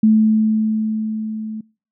sine tone with level ramp, 217.7 Hz, A3, 18 cents flat, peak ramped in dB -8 to -25 dBFS, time 0.03-1.61 s, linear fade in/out 5 ms, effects noise-tail reverb RT60 0.4 s tail -26 dB re dry

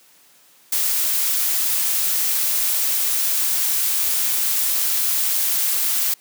blue noise, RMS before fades -20 dBFS, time 0.72-6.14 s, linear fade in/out 5 ms, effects white hiss -53 dBFS RMS until 6.2 s + high-pass 150 Hz 12 dB/octave

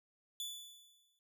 sawtooth tone with exponential decay, 3467 Hz, A7, 26 cents flat, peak -35 dBFS, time 0.4-1.19 s, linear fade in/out 1 ms, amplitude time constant 170 ms, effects none

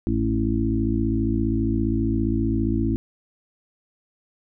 harmonic tone with a mistuned harmonic, 55 Hz, A1, in tune, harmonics 1 / 2 / 4 / 5 / 6, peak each -26 / -26 / -26 / -26 / -26 dBFS, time 0.07-2.96 s, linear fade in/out 0 ms, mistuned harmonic 4, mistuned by -18 cents, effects none

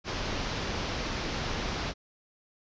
pink low-pass noise, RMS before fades -33 dBFS, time 0.04-1.94 s, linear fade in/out 50 ms, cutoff 6000 Hz, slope 48 dB/octave, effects resampled to 16000 Hz

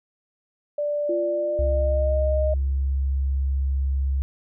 sine tone with pitch glide, 587.3 to 616.5 Hz, D5 to D#5, 0 to -16 cents, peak -22 dBFS, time 0.78-2.54 s, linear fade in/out 5 ms, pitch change +84 cents, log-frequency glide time 1.25-2.13 s
sine tone with exponential decay, 345.8 Hz, F4, 17 cents flat, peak -23 dBFS, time 1.09-2.93 s, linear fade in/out 5 ms, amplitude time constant 400 ms
sine tone, 67.8 Hz, C#2, 38 cents flat, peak -20 dBFS, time 1.59-4.22 s, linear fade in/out 0 ms
effects none

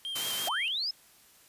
triangle tone with vibrato, 3155 Hz, G7, 10 cents sharp, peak -32 dBFS, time 0.05-0.68 s, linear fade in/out 0 ms, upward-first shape sine, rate 5.8 Hz, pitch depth 37 cents each way
white high-pass noise, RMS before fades -34 dBFS, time 0.15-0.49 s, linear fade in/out 10 ms, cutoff 110 Hz, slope 24 dB/octave
sine linear sweep, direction up, 597 to 5274 Hz, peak -29 dBFS, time 0.47-0.91 s, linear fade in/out 5 ms
effects white hiss -59 dBFS RMS until 1.48 s + resampled to 32000 Hz

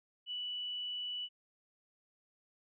sine tone, 2960 Hz, F#7, in tune, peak -37 dBFS, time 0.26-1.29 s, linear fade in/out 50 ms, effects none

